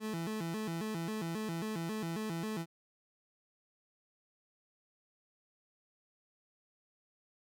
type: tone with vibrato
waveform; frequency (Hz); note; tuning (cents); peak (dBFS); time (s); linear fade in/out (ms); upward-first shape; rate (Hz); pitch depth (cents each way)
30% pulse; 190; F#3; +46; -33; 0-2.66; 50; square; 3.7; 230
effects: none